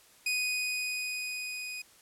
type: tone with level ramp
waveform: sawtooth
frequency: 2489 Hz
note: D#7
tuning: in tune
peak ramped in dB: -24 to -34 dBFS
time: 0.26-1.82 s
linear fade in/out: 5 ms
effects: white hiss -59 dBFS RMS until 2.01 s + low-pass 12000 Hz 12 dB/octave